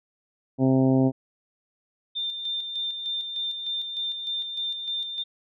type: harmonic tone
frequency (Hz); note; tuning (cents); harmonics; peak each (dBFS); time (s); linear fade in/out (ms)
131.8; C3; +13; 1 / 2 / 3 / 4 / 5 / 6 / 7; -23 / -19 / -28 / -30 / -31 / -37 / -42; 0.58-1.12; 50
type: tone with tremolo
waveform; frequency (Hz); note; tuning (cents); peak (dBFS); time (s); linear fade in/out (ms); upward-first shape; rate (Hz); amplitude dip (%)
sine; 3595; A7; +36; -26; 2.15-5.24; 20; square; 3.3; 45
effects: none

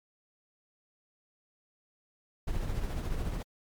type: noise with tremolo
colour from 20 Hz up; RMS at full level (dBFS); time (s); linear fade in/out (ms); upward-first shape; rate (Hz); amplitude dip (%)
brown; -30; 2.47-3.43; 10; triangle; 14; 50
effects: MP3 96 kbps

